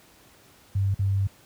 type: tone with dropouts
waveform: sine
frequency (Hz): 98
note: G2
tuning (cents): 0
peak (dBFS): -20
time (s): 0.75-1.27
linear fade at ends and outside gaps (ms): 5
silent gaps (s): 0.943-0.991
effects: pink hiss -55 dBFS RMS until 1.45 s + high-pass 60 Hz 12 dB/octave